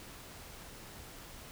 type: silence
effects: pink hiss -50 dBFS RMS until 1.51 s